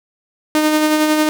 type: tone with tremolo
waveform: sawtooth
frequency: 306.9 Hz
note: D#4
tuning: 24 cents flat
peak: -7 dBFS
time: 0.55-1.29 s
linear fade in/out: 0 ms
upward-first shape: sine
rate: 11 Hz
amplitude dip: 35%
effects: none